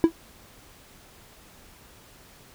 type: tone with exponential decay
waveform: triangle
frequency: 329.6 Hz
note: E4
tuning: in tune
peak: -7 dBFS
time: 0.04-0.12 s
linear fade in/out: 0 ms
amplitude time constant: 17 ms
effects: pink hiss -52 dBFS RMS until 2.54 s